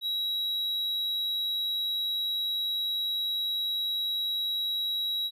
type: tone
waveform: triangle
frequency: 3870 Hz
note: B7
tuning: 36 cents flat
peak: -26 dBFS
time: 0.01-5.31 s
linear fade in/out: 50 ms
effects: none